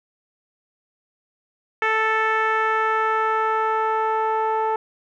10% pulse tone with low-pass filter sweep, 440 Hz, A4, in tune, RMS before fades -21 dBFS, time 1.82-4.76 s, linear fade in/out 2 ms, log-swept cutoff 2000 to 880 Hz, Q 1.8, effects none

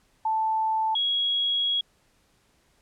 sine tone pair in turn, 880 / 3317 Hz, A5 / G#7, 0 / -3 cents, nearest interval octave + major seventh, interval 2297 cents, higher second, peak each -22 dBFS, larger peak neither, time 0.25-0.95 / 0.95-1.81 s, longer second, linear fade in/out 5 ms, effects pink hiss -65 dBFS RMS until 2.81 s + low-pass 11000 Hz 12 dB/octave

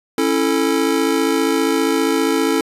square chord, A major, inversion first, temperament just, 275 / 330 / 440 Hz, C#4 / E4 / A4, -14 / +2 / 0 cents, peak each -20 dBFS, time 0.18-2.61 s, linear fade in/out 2 ms, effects resampled to 32000 Hz

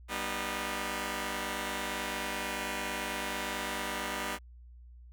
5% pulse chord, G augmented, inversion none, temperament just, 196 / 245 / 306.2 Hz, G3 / B3 / D#4, 0 / -14 / -28 cents, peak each -27 dBFS, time 0.08-4.39 s, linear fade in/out 50 ms, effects added 60 Hz sine -49 dBFS peak until 5.12 s

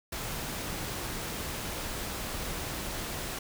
pink noise, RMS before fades -36 dBFS, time 0.12-3.39 s, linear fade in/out 5 ms, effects none

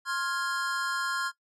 square chord, F minor, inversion second, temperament equal with one note detuned, 1059.3 / 1396.9 / 1661.2 Hz, C6 / F6 / Ab6, +21 / 0 / 0 cents, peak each -34 / -32 / -35 dBFS, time 0.05-1.32 s, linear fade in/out 50 ms, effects noise-tail reverb RT60 0.1 s tail -18 dB re dry + low-pass 9000 Hz 12 dB/octave

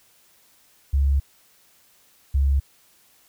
sine tone pair in turn, 69.3 / 68.82 Hz, C#2 / C#2, 0 / -12 cents, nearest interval unison, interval 12 cents, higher first, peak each -16 dBFS, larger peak neither, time 0.93-1.2 / 2.34-2.6 s, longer first, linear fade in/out 10 ms, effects white hiss -58 dBFS RMS until 3.28 s

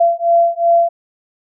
sine beating tone pair, 680 / 682.7 Hz, F5 / F5, -46 / -40 cents, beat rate 2.7 Hz, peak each -13 dBFS, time 0-0.89 s, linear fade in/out 10 ms, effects none

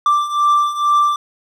triangle beating tone pair, 1174.7 / 1176.9 Hz, D6 / D6, 0 / +3 cents, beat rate 2.2 Hz, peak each -16 / -12 dBFS, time 0.06-1.16 s, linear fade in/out 2 ms, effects none

